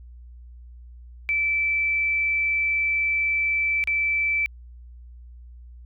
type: tone with dropouts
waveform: sine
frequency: 2322 Hz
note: D7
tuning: 20 cents flat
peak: -20 dBFS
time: 1.29-4.46 s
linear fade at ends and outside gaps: 0 ms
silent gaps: 3.839-3.874 s
effects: added 60 Hz sine -41 dBFS peak until 5.85 s

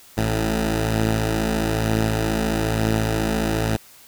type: tone pair together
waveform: 10% pulse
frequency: 54.46 / 110 Hz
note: A1 / A2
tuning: -17 / 0 cents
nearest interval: octave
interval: 1217 cents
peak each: -14 dBFS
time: 0.17-3.77 s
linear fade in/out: 10 ms
effects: white hiss -48 dBFS RMS until 4.07 s

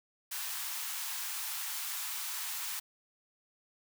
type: high-pass noise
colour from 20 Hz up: white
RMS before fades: -38 dBFS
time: 0.31-2.8 s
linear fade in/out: 10 ms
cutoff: 800 Hz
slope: 48 dB/octave
effects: none

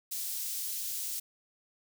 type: high-pass noise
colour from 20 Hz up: white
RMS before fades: -36 dBFS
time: 0.11-1.2 s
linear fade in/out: 10 ms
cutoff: 4700 Hz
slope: 12 dB/octave
effects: none

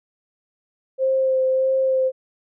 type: tone with vibrato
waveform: sine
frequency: 525 Hz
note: C5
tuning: 6 cents sharp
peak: -16 dBFS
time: 0.98-2.12 s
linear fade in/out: 50 ms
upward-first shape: sine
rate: 1.6 Hz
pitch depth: 14 cents each way
effects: none

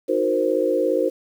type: chord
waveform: sine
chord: C half-diminished seventh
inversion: first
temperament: equal with one note detuned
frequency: 311.1 / 366 / 466.2 / 523.3 Hz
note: Eb4 / Gb4 / Bb4 / C5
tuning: 0 / -19 / 0 / 0 cents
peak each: -25 / -24 / -23 / -21 dBFS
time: 0.08-1.1 s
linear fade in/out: 20 ms
effects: 8-bit

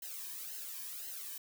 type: noise with flanger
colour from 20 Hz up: blue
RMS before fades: -44 dBFS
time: 0.02-1.38 s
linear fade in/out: 5 ms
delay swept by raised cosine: 0.85 to 1.48 ms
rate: 1.9 Hz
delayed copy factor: -0.8
effects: none

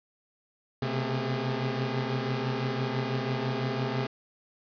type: tone cluster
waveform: sawtooth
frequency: 127.5 / 133.5 / 222.6 / 407.4 Hz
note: C3 / C3 / A3 / G#4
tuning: -44 / +35 / +20 / -33 cents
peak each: -27 / -31 / -32 / -31 dBFS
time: 0.82-4.07 s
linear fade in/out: 5 ms
effects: resampled to 11025 Hz + 8-bit

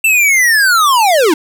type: linear sweep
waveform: square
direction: down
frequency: 2698 to 286 Hz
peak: -8 dBFS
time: 0.04-1.34 s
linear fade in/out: 5 ms
effects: none

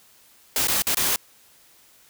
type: noise with dropouts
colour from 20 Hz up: white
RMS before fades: -22 dBFS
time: 0.56-1.16 s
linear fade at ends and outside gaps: 1 ms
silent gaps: 0.672-0.683 / 0.821-0.869 / 0.946-0.97 s
effects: white hiss -55 dBFS RMS until 2.09 s

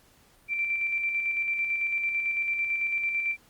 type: tone with tremolo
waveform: sine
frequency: 2349 Hz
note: D7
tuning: in tune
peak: -24 dBFS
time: 0.48-3.37 s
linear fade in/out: 50 ms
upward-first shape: square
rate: 9 Hz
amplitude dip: 35%
effects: pink hiss -60 dBFS RMS until 3.49 s + Opus 48 kbps

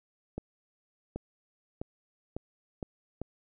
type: accelerating click train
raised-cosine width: 2 ms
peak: -22 dBFS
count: 6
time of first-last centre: 0.38-3.216 s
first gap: 780 ms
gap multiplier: 0.84
effects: none

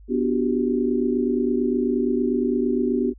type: chord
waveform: sine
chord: G major seventh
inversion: first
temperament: equal with one note detuned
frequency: 246.9 / 293.7 / 363.4 / 392 Hz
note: B3 / D4 / F#4 / G4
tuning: 0 / 0 / -31 / 0 cents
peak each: -22 / -27 / -26 / -25 dBFS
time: 0.08-3.14 s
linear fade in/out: 50 ms
effects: added 50 Hz sine -43 dBFS peak until 3.18 s

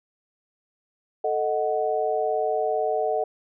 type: chord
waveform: sine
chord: D# diminished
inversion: second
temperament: equal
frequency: 440 / 622.3 / 740 Hz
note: A4 / D#5 / F#5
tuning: 0 / 0 / 0 cents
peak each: -26 dBFS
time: 1.24-3.24 s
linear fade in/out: 5 ms
effects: none

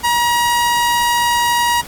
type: tone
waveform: sawtooth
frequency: 954 Hz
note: A#5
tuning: 40 cents sharp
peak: -9 dBFS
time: 0.03-1.82 s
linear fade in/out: 20 ms
effects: pink hiss -34 dBFS RMS until 1.87 s + AAC 64 kbps

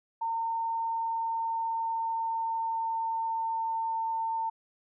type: tone with pitch glide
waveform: sine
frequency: 911 to 902.1 Hz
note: A#5 to A5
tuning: -40 to +43 cents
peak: -28 dBFS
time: 0.21-4.5 s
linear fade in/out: 10 ms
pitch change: -17 cents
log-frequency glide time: 0.75-3.97 s
effects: none

